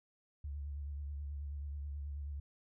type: tone with vibrato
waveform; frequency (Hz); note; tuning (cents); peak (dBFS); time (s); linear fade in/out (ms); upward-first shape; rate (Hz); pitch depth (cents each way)
sine; 71.8; D2; -39; -39; 0.44-2.4; 5; triangle; 9.3; 60
effects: none